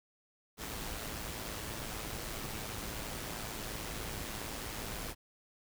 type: noise with amplitude modulation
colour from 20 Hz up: pink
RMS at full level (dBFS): -39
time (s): 0.57-5.15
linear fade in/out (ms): 50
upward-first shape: sine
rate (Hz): 109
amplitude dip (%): 45
effects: none